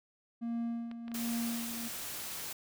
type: tone with tremolo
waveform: triangle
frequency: 233.1 Hz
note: A#3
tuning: in tune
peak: -30 dBFS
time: 0.41-1.89 s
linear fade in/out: 20 ms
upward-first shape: sine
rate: 1.3 Hz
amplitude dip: 65%
type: clicks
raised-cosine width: 0.3 ms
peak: -33 dBFS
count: 4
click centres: 0.914 / 1.081 / 1.117 / 1.154 s
type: noise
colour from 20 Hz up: white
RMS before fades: -41 dBFS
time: 1.14-2.53 s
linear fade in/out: 5 ms
effects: none